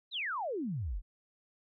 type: exponential sweep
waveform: sine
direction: down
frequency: 4128 to 35.86 Hz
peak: -33 dBFS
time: 0.11-1.02 s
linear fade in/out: 50 ms
effects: none